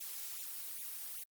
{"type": "noise with flanger", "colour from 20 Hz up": "blue", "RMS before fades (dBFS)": -44, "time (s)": [0, 1.24], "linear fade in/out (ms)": 10, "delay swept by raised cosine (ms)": [0.29, 3.59], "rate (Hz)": 2.5, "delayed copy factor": 0.75, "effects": ["Opus 48 kbps"]}